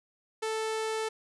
sawtooth tone, 440.2 Hz, A4, 1 cent sharp, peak -26 dBFS, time 0.42-1.09 s, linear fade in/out 10 ms, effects resampled to 24000 Hz + 11-bit

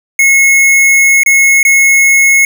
square tone with dropouts, 2177 Hz, C#7, 32 cents flat, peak -5 dBFS, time 0.19-2.45 s, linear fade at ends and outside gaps 2 ms, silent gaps 1.234-1.261 / 1.63-1.65 s, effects none

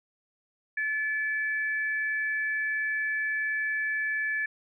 sine tone pair together, 1729.3 / 2305 Hz, A6 / D7, -30 / -33 cents, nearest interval perfect fourth, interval 497 cents, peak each -27 / -35 dBFS, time 0.77-4.46 s, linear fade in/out 5 ms, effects none

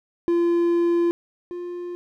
triangle tone pair in turn, 343 / 352 Hz, F4 / F4, -31 / +14 cents, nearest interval unison, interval 45 cents, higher second, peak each -15 / -27 dBFS, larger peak first, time 0.28-1.11 / 1.51-1.95 s, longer first, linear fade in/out 0 ms, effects none

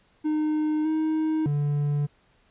triangle tone with pitch steps, 306.6 / 314 / 145.5 Hz, D#4 / D#4 / D3, -25 / +16 / -16 cents, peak -20 dBFS, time 0.24-2.07 s, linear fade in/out 20 ms, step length 610 ms, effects pink hiss -63 dBFS RMS until 2.5 s + resampled to 8000 Hz

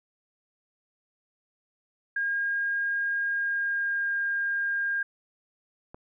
sine tone with pitch glide, 1621 to 1610.7 Hz, G#6 to G6, -42 to +47 cents, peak -25 dBFS, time 2.16-5.03 s, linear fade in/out 5 ms, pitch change -11 cents, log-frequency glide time 3.22-4.18 s
click, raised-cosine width 1 ms, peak -29 dBFS, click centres 5.945 s
effects none

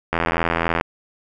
click train, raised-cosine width 0.5 ms, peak -4 dBFS, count 58, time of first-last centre 0.13-0.811 s, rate 83.7 Hz, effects none

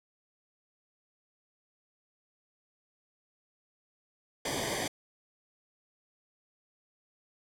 pink noise with comb filter, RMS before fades -33 dBFS, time 4.45-4.88 s, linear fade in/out 5 ms, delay 0.74 ms, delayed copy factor -0.95, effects low-pass 10000 Hz 12 dB/octave

